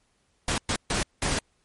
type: noise bursts at uneven times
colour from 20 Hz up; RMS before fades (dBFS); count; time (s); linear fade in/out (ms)
pink; -26; 4; 0.48-0.58 / 0.69-0.76 / 0.9-1.03 / 1.22-1.39; 2
effects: pink hiss -69 dBFS RMS until 1.64 s + MP3 48 kbps